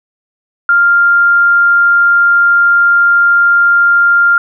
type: tone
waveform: sine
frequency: 1396.9 Hz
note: F6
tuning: in tune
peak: -5 dBFS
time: 0.69-4.38 s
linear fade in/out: 2 ms
effects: none